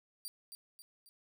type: tone with echo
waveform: 15% pulse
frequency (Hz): 4699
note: D8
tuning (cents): 0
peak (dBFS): -34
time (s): 0.25-0.28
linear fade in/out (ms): 0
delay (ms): 270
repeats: 3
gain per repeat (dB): -6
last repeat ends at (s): 1.09
effects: none